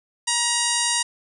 harmonic tone, 950 Hz, A#5, 33 cents sharp, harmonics 1 / 2 / 3 / 4 / 5 / 6 / 7 / 8 / 9 / 10, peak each -29 / -29 / -29 / -29 / -29 / -29 / -29 / -29 / -29 / -29 dBFS, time 0.27-1.03 s, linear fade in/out 10 ms, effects none

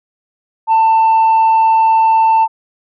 sine tone, 892 Hz, A5, 23 cents sharp, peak -5 dBFS, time 0.67-2.48 s, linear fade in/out 50 ms, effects tanh soft clip ceiling -6 dBFS

